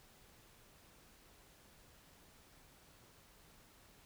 silence, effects pink hiss -64 dBFS RMS until 4.05 s

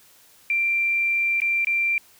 sine tone with dropouts, 2362 Hz, D7, 9 cents sharp, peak -19 dBFS, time 0.5-1.98 s, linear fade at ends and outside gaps 1 ms, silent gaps 1.402-1.418 / 1.647-1.67 s, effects white hiss -54 dBFS RMS until 2.19 s

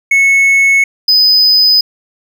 triangle tone pair in turn, 2200 / 5008 Hz, C#7 / D#8, -14 / +10 cents, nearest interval octave + major second, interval 1424 cents, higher second, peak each -4 dBFS, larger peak neither, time 0.11-0.84 / 1.08-1.81 s, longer neither, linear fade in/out 5 ms, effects none

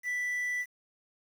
triangle tone with quantisation, 1975.5 Hz, B6, in tune, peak -28 dBFS, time 0.03-0.66 s, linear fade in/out 50 ms, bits 9, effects none

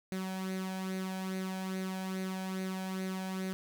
sawtooth tone with flanger, 188.4 Hz, F#3, 32 cents sharp, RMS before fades -37 dBFS, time 0.12-3.53 s, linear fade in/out 0 ms, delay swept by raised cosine 0.47 to 1.28 ms, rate 2.4 Hz, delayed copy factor +0.55, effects 12-bit

